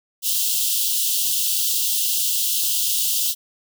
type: high-pass noise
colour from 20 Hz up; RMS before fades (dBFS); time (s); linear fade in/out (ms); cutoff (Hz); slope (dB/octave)
white; -21; 0.22-3.35; 50; 2800; 96
effects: none